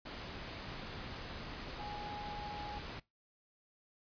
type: tone in noise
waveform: sine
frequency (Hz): 830.6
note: G#5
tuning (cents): 0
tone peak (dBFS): -43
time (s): 1.79-2.79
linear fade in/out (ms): 10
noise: pink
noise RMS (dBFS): -45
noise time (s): 0.05-3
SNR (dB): -1
effects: noise-tail reverb RT60 0.2 s tail -22 dB re dry + resampled to 11025 Hz